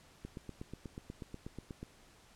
click train, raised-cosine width 3 ms, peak -30 dBFS, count 14, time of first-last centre 0.25-1.83 s, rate 8.23 Hz, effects pink hiss -62 dBFS RMS until 2.35 s + low-pass 10000 Hz 12 dB/octave

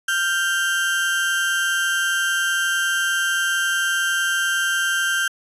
35% pulse tone pair together, 1397 / 1568.1 Hz, F6 / G6, 0 / 0 cents, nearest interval major second, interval 200 cents, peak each -24 / -18 dBFS, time 0.08-5.28 s, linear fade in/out 5 ms, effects resampled to 32000 Hz

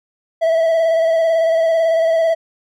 triangle tone with vibrato, 655 Hz, E5, 11 cents flat, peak -10 dBFS, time 0.41-2.35 s, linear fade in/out 20 ms, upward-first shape square, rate 18 Hz, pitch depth 23 cents each way, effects none

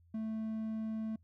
triangle tone, 220 Hz, A3, in tune, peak -33 dBFS, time 0.14-1.16 s, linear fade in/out 5 ms, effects noise-tail reverb RT60 0.1 s tail -26 dB re dry + added 85 Hz sine -62 dBFS peak until 1.23 s

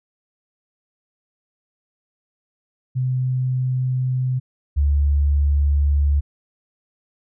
sine tone pair in turn, 128.2 / 71.82 Hz, C3 / D2, -35 / -38 cents, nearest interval minor seventh, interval 1003 cents, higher first, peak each -18 / -14 dBFS, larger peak second, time 2.95-4.4 / 4.76-6.21 s, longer neither, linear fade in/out 20 ms, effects none

